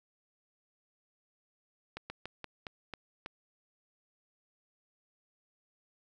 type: slowing click train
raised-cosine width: 0.3 ms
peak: -24 dBFS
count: 7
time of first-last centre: 1.97-3.261 s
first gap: 130 ms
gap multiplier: 1.2
effects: none